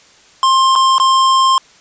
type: tone with dropouts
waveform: square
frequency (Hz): 1057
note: C6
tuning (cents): +17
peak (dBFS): -9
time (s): 0.43-1.58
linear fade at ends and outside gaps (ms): 1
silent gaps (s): 0.754-0.759 / 0.982-0.999
effects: white hiss -46 dBFS RMS until 1.8 s + resampled to 16000 Hz